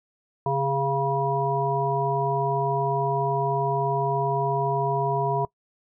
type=harmonic tone with a mistuned harmonic; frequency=138.3 Hz; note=C#3; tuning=4 cents flat; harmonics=1 / 3 / 5 / 7; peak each=-27 / -28 / -28 / -26 dBFS; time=0.46-5.45 s; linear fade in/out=2 ms; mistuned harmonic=3; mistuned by=-26 cents; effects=noise-tail reverb RT60 0.1 s tail -22 dB re dry